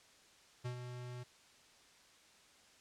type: tone with ADSR envelope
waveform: square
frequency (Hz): 123.6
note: B2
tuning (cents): +2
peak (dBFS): -38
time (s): 0.64-1.24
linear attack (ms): 18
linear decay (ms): 94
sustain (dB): -7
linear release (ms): 16
effects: white hiss -64 dBFS RMS until 2.8 s + low-pass 7000 Hz 12 dB/octave